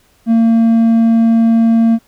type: tone with hard clipping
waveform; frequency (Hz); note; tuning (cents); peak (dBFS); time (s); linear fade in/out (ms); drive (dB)
sine; 228; A#3; -38; -8; 0.26-1.99; 50; 3
effects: pink hiss -53 dBFS RMS until 2.07 s